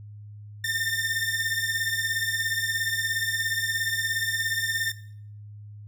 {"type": "beating tone pair", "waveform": "sawtooth", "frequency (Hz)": [1797, 1814], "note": ["A6", "A#6"], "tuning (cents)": [36, -48], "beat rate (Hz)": 17, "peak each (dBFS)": -25, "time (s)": [0.64, 4.92], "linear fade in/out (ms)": 5, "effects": ["noise-tail reverb RT60 0.6 s tail -17 dB re dry", "added 104 Hz sine -40 dBFS peak until 5.87 s"]}